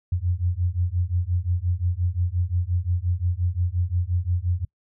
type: beating tone pair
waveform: sine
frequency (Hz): 86 / 91.7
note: F2 / F#2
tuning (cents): -26 / -15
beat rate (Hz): 5.7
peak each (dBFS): -24 / -24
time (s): 0.12-4.65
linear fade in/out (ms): 5
effects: noise-tail reverb RT60 0.1 s tail -26 dB re dry